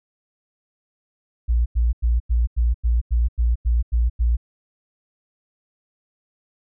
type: tone bursts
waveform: sine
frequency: 58.6 Hz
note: A#1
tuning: 10 cents sharp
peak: -15 dBFS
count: 11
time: 1.48-4.37 s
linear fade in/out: 20 ms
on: 180 ms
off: 91 ms
effects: none